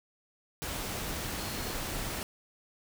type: tone in noise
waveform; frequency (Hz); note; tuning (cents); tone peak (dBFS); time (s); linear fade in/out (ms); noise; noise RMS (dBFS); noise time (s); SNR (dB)
sine; 4297; C8; +45; -47; 1.39-1.73; 0; pink; -36; 0.62-2.23; -14
effects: none